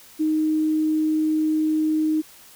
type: tone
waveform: sine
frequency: 311.1 Hz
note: D#4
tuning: in tune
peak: -18 dBFS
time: 0.19-2.22 s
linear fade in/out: 20 ms
effects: white hiss -48 dBFS RMS until 2.55 s